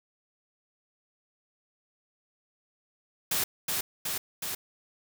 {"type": "noise with echo", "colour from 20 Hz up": "white", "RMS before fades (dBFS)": -28, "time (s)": [3.31, 3.44], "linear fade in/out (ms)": 5, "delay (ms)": 370, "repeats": 3, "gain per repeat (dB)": -2, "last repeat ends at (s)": 4.55, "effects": []}